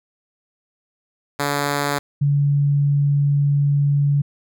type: tone pair in turn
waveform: 5% pulse / sine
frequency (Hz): 143.4 / 142.85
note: D3 / D3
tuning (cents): -41 / -48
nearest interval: unison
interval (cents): 7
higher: first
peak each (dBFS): -8 / -14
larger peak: first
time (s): 1.39-1.99 / 2.21-4.22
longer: second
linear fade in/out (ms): 10
effects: none